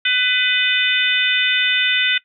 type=harmonic tone with a mistuned harmonic; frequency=499.8 Hz; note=B4; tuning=21 cents sharp; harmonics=3 / 4 / 5 / 6 / 7; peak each=-21 / -21 / -21 / -21 / -21 dBFS; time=0.05-2.18 s; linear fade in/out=5 ms; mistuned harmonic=7; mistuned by=+37 cents; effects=noise-tail reverb RT60 0.1 s tail -19 dB re dry